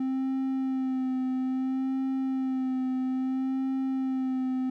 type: tone with vibrato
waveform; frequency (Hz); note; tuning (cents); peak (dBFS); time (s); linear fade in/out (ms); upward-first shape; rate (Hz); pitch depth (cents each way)
triangle; 261.6; C4; 0; -24; 0-4.7; 5; sine; 0.6; 24
effects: none